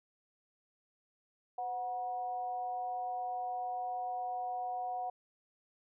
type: tone with amplitude modulation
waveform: sine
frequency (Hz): 734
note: F#5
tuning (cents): -14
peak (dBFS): -32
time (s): 1.58-5.1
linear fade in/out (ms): 5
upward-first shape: sine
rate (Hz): 227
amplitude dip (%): 60
effects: none